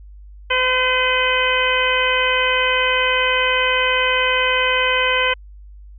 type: harmonic tone with a mistuned harmonic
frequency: 510 Hz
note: C5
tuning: 44 cents flat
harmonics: 1 / 2 / 3 / 4 / 5 / 6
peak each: -22 / -22 / -22 / -22 / -22 / -22 dBFS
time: 0.5-5.34 s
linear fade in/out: 10 ms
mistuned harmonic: 5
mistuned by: -17 cents
effects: added 50 Hz sine -37 dBFS peak until 5.98 s